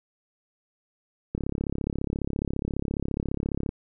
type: click train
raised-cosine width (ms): 3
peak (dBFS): -15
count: 82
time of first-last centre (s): 1.35-3.691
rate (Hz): 34.6
effects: none